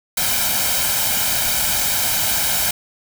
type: noise with comb filter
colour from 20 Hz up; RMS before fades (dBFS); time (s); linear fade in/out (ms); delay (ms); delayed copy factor
white; -19; 0.17-2.71; 5; 1.3; +0.65
effects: none